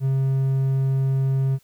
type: tone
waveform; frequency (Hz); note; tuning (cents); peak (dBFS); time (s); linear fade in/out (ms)
triangle; 134.3; C3; +46; -16; 0-1.59; 50
effects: white hiss -61 dBFS RMS until 1.63 s